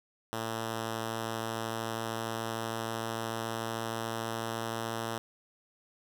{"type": "tone with pitch glide", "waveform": "5% pulse", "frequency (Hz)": [112.6, 113.91], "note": ["A2", "A#2"], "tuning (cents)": [40, -40], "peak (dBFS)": -22, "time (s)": [0.33, 5.18], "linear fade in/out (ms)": 0, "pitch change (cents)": 20, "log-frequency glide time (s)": [0.44, 4.89], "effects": []}